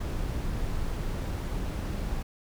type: noise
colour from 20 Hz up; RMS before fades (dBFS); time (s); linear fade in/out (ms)
brown; -31; 0-2.23; 10
effects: none